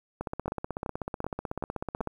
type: two click trains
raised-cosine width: 1 ms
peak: -17 / -18 dBFS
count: 5 / 31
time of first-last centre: 0.48-2.007 / 0.21-2.073 s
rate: 2.62 / 16.1 Hz
effects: 9-bit

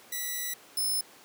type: tone pair in turn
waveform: 5% pulse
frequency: 1963 / 5241 Hz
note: B6 / E8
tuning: -11 / -11 cents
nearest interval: octave + perfect fourth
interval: 1700 cents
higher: second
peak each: -21 dBFS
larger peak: neither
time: 0.12-0.54 / 0.77-1.01 s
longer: first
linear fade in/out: 5 ms
effects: pink hiss -53 dBFS RMS until 1.24 s + high-pass 300 Hz 12 dB/octave

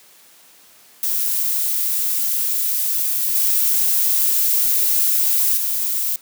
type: noise with level steps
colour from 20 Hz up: violet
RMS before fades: -20 / -17 / -21 dBFS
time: 1.03-6.16 s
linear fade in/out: 2 ms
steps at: 3.35 / 5.57 s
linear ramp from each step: 2 ms
effects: white hiss -49 dBFS RMS until 6.21 s + high-pass 150 Hz 12 dB/octave

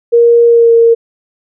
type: tone with pitch glide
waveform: sine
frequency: 470.1 to 462 Hz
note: A#4 to A#4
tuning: +15 to -16 cents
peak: -3 dBFS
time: 0.12-0.95 s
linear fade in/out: 20 ms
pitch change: -31 cents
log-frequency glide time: 0.46-0.73 s
effects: none

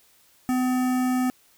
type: tone with notch filter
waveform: square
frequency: 253.4 Hz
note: B3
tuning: 45 cents sharp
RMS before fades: -23 dBFS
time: 0.49-1.3 s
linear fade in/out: 0 ms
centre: 3800 Hz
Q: 0.78
effects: white hiss -59 dBFS RMS until 1.57 s

